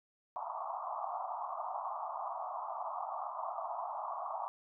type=band-pass noise; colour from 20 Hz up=pink; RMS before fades=-40 dBFS; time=0.36-4.48 s; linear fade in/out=0 ms; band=650 to 1200 Hz; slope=96 dB/octave; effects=none